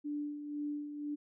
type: tone with tremolo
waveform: sine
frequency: 293.7 Hz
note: D4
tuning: in tune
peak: -34 dBFS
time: 0.04-1.16 s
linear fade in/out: 20 ms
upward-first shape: sine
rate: 2 Hz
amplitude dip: 55%
effects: none